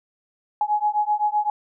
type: beating tone pair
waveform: sine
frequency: 836 / 843.8 Hz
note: G#5 / G#5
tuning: +11 / +27 cents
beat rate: 7.8 Hz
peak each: -22 dBFS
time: 0.61-1.5 s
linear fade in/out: 2 ms
effects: none